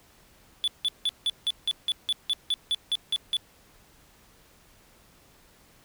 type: tone bursts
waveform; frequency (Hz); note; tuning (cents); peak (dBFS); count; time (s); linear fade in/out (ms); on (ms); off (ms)
triangle; 3458; A7; -31; -21; 14; 0.64-3.368; 0; 37; 170
effects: pink hiss -58 dBFS RMS until 5.84 s